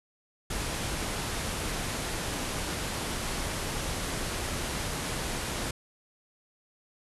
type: low-pass noise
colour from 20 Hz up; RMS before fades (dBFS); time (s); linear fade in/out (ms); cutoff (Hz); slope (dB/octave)
pink; -33; 0.5-5.71; 5; 12000; 96
effects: none